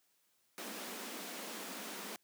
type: high-pass noise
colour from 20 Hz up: pink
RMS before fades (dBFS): -45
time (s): 0.58-2.16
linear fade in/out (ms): 0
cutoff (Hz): 190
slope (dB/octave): 96
effects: white hiss -75 dBFS RMS until 2.23 s + high-pass 100 Hz 12 dB/octave